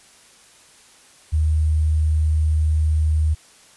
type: tone with sample-and-hold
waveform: sine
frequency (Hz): 77.7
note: D#2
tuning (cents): -2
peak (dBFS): -15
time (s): 1.32-3.35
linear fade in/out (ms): 20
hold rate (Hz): 8820
effects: white hiss -50 dBFS RMS until 3.76 s + resampled to 24000 Hz